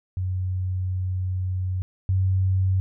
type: tone pair in turn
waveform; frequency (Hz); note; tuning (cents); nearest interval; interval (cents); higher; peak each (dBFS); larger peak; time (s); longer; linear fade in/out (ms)
sine; 92.5 / 94.33; F#2 / F#2; 0 / +34; unison; 34; second; -23 / -18; second; 0.17-1.82 / 2.09-2.8; first; 0
effects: none